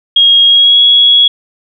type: tone with pitch glide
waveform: sine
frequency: 3270 to 3341 Hz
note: G#7 to G#7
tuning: -28 to +10 cents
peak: -3 dBFS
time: 0.16-1.28 s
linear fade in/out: 5 ms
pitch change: +38 cents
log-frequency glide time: 0.46-0.81 s
effects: none